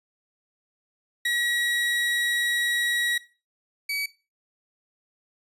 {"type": "tone pair in turn", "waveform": "30% pulse", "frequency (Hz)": [1914, 2276], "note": ["A#6", "C#7"], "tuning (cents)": [45, 45], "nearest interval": "minor third", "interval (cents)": 300, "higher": "second", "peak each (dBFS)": [-20, -24], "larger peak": "first", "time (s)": [[1.25, 3.18], [3.89, 4.06]], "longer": "first", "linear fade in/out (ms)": 5, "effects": ["noise-tail reverb RT60 0.3 s tail -17 dB re dry", "resampled to 32000 Hz"]}